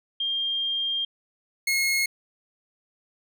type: tone pair in turn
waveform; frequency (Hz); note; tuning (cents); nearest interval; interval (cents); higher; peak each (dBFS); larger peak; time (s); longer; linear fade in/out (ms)
sine / sawtooth; 3204 / 2164; G7 / C#7; +37 / -42; perfect fifth; 679; first; -24 / -18; second; 0.2-1.05 / 1.67-2.06; first; 5
effects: none